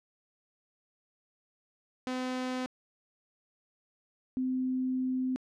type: tone pair in turn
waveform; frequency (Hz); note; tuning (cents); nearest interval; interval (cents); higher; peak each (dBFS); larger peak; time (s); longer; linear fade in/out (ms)
sawtooth / sine; 254.9 / 257.3; C4 / C4; -45 / -29; unison; 16; second; -28; neither; 2.07-2.66 / 4.37-5.36; second; 0
effects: low-pass 6000 Hz 12 dB/octave